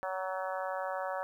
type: harmonic tone with a mistuned harmonic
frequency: 187.6 Hz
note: F#3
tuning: 24 cents sharp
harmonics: 3 / 4 / 5 / 6 / 7 / 8 / 9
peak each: -37 / -39 / -41 / -43 / -44 / -45 / -46 dBFS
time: 0.03-1.23 s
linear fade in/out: 0 ms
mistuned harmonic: 9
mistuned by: +21 cents
effects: 11-bit